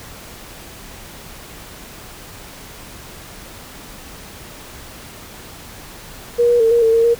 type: tone with pitch steps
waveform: sine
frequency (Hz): 476.5 / 479.2 / 452.2 / 470.7 / 450.1 / 458.7 / 468.7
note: A#4 / A#4 / A4 / A#4 / A4 / A#4 / A#4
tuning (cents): +38 / +48 / +47 / +17 / +39 / -28 / +9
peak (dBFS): -10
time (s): 6.38-7.15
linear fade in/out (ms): 20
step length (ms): 110
effects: pink hiss -37 dBFS RMS until 7.19 s